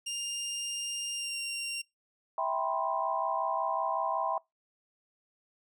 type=tone with pitch glide; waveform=20% pulse; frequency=2804 to 2767 Hz; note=F7 to F7; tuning=+6 to -17 cents; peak=-28 dBFS; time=0.06-1.82 s; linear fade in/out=10 ms; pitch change=-23 cents; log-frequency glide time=1.14-1.36 s
type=chord; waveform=sine; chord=C major seventh; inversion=first; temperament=just; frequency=654.1 / 784.9 / 981.1 / 1046.5 Hz; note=E5 / G5 / B5 / C6; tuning=-14 / +2 / -12 / 0 cents; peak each=-34 dBFS; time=2.38-4.38 s; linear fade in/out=2 ms
effects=noise-tail reverb RT60 0.2 s tail -25 dB re dry